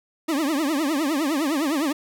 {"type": "tone with vibrato", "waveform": "40% pulse", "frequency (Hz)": 297.5, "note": "D4", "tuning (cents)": 22, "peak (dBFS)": -20, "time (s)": [0.28, 1.93], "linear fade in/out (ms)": 10, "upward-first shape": "triangle", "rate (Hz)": 9.8, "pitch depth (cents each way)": 230, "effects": []}